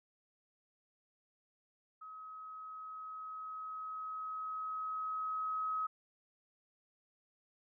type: tone with level ramp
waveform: sine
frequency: 1274 Hz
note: D#6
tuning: 41 cents sharp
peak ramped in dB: -47 to -33 dBFS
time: 2.01-5.87 s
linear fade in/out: 10 ms
effects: none